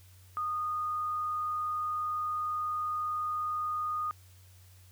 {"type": "tone", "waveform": "sine", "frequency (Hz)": 1231, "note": "D#6", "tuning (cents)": -19, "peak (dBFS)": -30, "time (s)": [0.37, 4.11], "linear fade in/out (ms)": 0, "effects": ["added 92 Hz sine -54 dBFS peak until 4.91 s", "white hiss -62 dBFS RMS until 4.91 s"]}